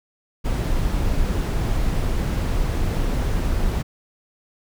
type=noise; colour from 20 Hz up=brown; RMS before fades=-21 dBFS; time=0.44-3.83 s; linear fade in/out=20 ms; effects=none